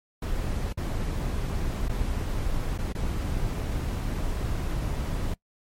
brown noise with dropouts, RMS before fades -28 dBFS, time 0.22-5.34 s, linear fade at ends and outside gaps 5 ms, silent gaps 0.728-0.773 / 1.884-1.893 / 2.779-2.786 / 2.926-2.949 s, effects noise-tail reverb RT60 0.1 s tail -22 dB re dry + MP3 64 kbps

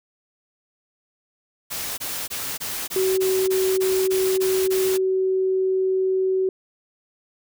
white noise bursts, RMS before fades -29 dBFS, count 11, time 1.7-4.98 s, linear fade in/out 20 ms, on 280 ms, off 20 ms
sine tone, 377.6 Hz, F#4, 35 cents sharp, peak -18 dBFS, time 2.96-6.49 s, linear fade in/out 2 ms
effects none

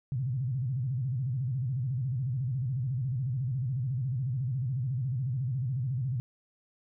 sine tone with vibrato, 127.8 Hz, C3, 40 cents flat, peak -28 dBFS, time 0.12-6.2 s, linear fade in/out 0 ms, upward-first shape square, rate 14 Hz, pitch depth 140 cents each way, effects none

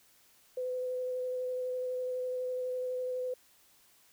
sine tone with vibrato, 505 Hz, B4, 39 cents sharp, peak -32 dBFS, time 0.57-3.34 s, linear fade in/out 5 ms, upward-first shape square, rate 12 Hz, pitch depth 9 cents each way, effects white hiss -64 dBFS RMS until 4.12 s

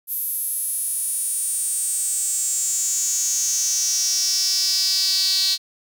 sawtooth tone with high-pass filter sweep, 382.5 Hz, G4, 42 cents flat, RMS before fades -22 dBFS, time 0.07-5.58 s, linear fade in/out 50 ms, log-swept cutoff 12000 to 4300 Hz, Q 7.1, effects none

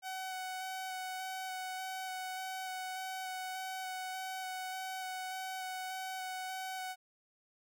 sawtooth tone with vibrato, 750 Hz, F#5, 23 cents sharp, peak -35 dBFS, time 0.02-6.96 s, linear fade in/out 50 ms, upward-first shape square, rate 1.7 Hz, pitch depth 10 cents each way, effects none

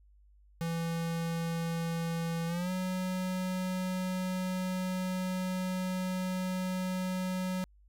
square tone with pitch glide, 166.5 to 184.74 Hz, E3 to F#3, +18 to -2 cents, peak -32 dBFS, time 0.61-7.64 s, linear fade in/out 0 ms, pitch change +180 cents, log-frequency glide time 2.47-2.71 s, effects added 50 Hz sine -58 dBFS peak until 7.88 s

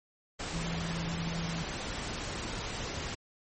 sine tone in noise, 166.8 Hz, E3, 21 cents sharp, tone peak -34 dBFS, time 0.53-1.63 s, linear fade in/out 10 ms, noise pink, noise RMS -37 dBFS, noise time 0.39-3.15 s, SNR 0 dB, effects MP3 32 kbps

